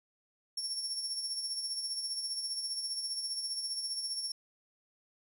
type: tone with tremolo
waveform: 35% pulse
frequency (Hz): 5470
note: F8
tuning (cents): -37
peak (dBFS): -30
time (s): 0.57-4.32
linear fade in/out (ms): 5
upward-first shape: sine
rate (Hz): 15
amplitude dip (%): 50
effects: none